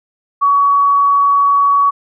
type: tone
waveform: sine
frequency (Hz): 1128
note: C#6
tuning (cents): +30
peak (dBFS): -8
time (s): 0.41-1.91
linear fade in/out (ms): 20
effects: none